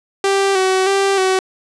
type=tone with vibrato; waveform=sawtooth; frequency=384.7 Hz; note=G4; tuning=33 cents flat; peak=-9 dBFS; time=0.24-1.39 s; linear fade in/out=2 ms; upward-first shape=square; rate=1.6 Hz; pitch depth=35 cents each way; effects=resampled to 22050 Hz + 8-bit